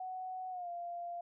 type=tone with pitch glide; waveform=sine; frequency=744 to 694.2 Hz; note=F#5 to F5; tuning=+9 to -11 cents; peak=-39 dBFS; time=0-1.21 s; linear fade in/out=5 ms; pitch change=-120 cents; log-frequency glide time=0.5-0.69 s; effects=none